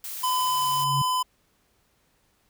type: noise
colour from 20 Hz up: blue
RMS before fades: -35 dBFS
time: 0.04-0.84 s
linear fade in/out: 2 ms
type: tone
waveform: square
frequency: 1011 Hz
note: B5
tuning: 40 cents sharp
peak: -23 dBFS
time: 0.23-1.23 s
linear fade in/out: 10 ms
type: tone with exponential growth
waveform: sine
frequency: 138.59 Hz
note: C#3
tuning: in tune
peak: -22 dBFS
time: 0.37-1.02 s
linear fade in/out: 5 ms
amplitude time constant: 140 ms
effects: pink hiss -67 dBFS RMS until 2.49 s